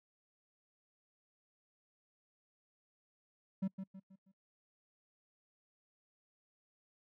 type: tone with echo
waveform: triangle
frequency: 191.8 Hz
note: G3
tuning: 37 cents flat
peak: -30 dBFS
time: 3.62-3.68 s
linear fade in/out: 10 ms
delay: 160 ms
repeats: 4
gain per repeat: -8 dB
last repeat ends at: 4.32 s
effects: noise-tail reverb RT60 0.1 s tail -26 dB re dry